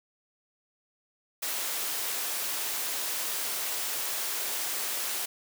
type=high-pass noise; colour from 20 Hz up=white; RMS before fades=-32 dBFS; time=1.42-5.26 s; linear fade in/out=10 ms; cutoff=360 Hz; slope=12 dB/octave; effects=none